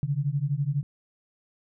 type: beating tone pair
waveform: sine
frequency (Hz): 136.5 / 148.5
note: C#3 / D3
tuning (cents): -26 / +20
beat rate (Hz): 12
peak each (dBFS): -27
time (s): 0.03-0.83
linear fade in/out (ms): 0
effects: none